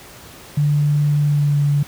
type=tone with pitch glide; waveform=sine; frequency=146.83 to 144.22 Hz; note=D3 to D3; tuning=0 to -31 cents; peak=-13 dBFS; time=0.57-1.83 s; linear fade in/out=5 ms; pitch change=-31 cents; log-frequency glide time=1.21-1.6 s; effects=pink hiss -40 dBFS RMS until 1.87 s + high-pass 60 Hz 12 dB/octave